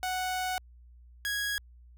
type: tone pair in turn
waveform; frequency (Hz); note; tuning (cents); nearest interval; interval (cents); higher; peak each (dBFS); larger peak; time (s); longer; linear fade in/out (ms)
sawtooth; 740 / 1656; F#5 / G#6; 0 / -5; octave + major second; 1395; second; -26; neither; 0.03-0.58 / 1.25-1.58; first; 0
effects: added 60 Hz sine -51 dBFS peak until 1.97 s